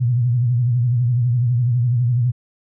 sine tone with vibrato, 121.5 Hz, B2, 28 cents flat, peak -14 dBFS, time 0-2.32 s, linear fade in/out 20 ms, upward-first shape triangle, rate 12 Hz, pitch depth 110 cents each way, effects none

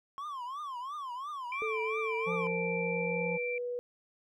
triangle tone with vibrato, 1079 Hz, C#6, 47 cents flat, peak -35 dBFS, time 0.18-2.47 s, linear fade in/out 0 ms, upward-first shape triangle, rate 2.9 Hz, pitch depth 230 cents each way
sine tone, 2349 Hz, D7, in tune, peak -35 dBFS, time 1.52-3.58 s, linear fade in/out 2 ms
sine tone with pitch glide, 440 to 488.2 Hz, A4 to B4, 0 to -20 cents, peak -33 dBFS, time 1.62-3.79 s, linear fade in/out 0 ms, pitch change +180 cents, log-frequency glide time 1.94-3.45 s
harmonic tone, 173.5 Hz, F3, 11 cents flat, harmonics 1 / 3 / 5, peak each -36 / -39 / -42 dBFS, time 2.26-3.38 s, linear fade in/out 20 ms
effects none

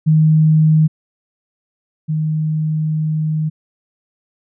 sine tone pair in turn, 156.3 / 155.6 Hz, D#3 / D#3, +8 / 0 cents, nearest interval unison, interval 8 cents, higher first, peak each -8 / -15 dBFS, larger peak first, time 0.06-0.88 / 2.08-3.5 s, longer second, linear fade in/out 20 ms, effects none

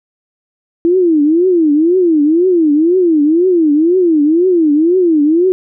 sine tone with vibrato, 329.6 Hz, E4, in tune, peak -7 dBFS, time 0.85-5.52 s, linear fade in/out 0 ms, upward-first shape triangle, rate 2 Hz, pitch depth 250 cents each way, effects none

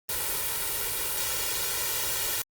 white noise with comb filter, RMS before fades -29 dBFS, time 0.09-2.42 s, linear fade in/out 2 ms, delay 2.1 ms, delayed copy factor +1, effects Opus 32 kbps

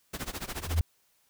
pink noise with tremolo, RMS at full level -34 dBFS, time 0.13-0.8 s, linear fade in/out 10 ms, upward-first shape sine, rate 14 Hz, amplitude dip 90%
sine tone with exponential growth, 82.41 Hz, E2, in tune, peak -19 dBFS, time 0.47-0.81 s, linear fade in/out 0 ms, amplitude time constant 72 ms
effects white hiss -69 dBFS RMS until 1.29 s

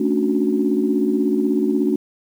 sine chord, D major seventh, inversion second, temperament equal with one note detuned, 220 / 277.2 / 293.7 / 367.9 Hz, A3 / C#4 / D4 / F#4, 0 / 0 / 0 / -10 cents, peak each -21 dBFS, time 0-1.96 s, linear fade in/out 5 ms, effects tanh soft clip ceiling -5 dBFS + 8-bit

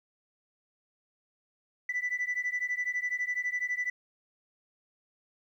sine beating tone pair, 1975.5 / 1987.5 Hz, B6 / B6, 0 / +10 cents, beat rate 12 Hz, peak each -31 dBFS, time 1.89-3.9 s, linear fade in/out 5 ms, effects tanh soft clip ceiling -25 dBFS + 11-bit

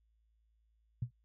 sine tone with exponential decay, 121.2 Hz, B2, 32 cents flat, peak -29 dBFS, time 1.02-1.11 s, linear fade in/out 5 ms, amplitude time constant 19 ms, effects noise-tail reverb RT60 0.1 s tail -21 dB re dry + added 55 Hz sine -70 dBFS peak until 1.24 s

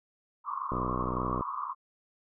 pink band-pass noise, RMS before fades -35 dBFS, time 0.44-1.75 s, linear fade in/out 50 ms, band 1000 to 1200 Hz, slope 96 dB/octave
click train, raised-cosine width 2 ms, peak -20 dBFS, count 44, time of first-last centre 0.72-1.409 s, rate 62.4 Hz
effects none

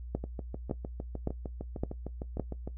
two click trains, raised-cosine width 2 ms, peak -17 / -24 dBFS, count 5 / 17, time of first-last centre 0.15-2.397 / 0.24-2.675 s, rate 1.78 / 6.57 Hz, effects noise-tail reverb RT60 0.1 s tail -17 dB re dry + added 60 Hz sine -39 dBFS peak until 2.77 s

